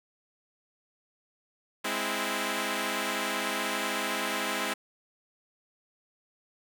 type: chord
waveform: 5% pulse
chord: Ab augmented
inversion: none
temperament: equal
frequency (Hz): 207.7 / 261.6 / 329.6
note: Ab3 / C4 / E4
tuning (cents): 0 / 0 / 0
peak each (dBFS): -22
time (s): 1.84-4.74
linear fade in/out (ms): 10
effects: none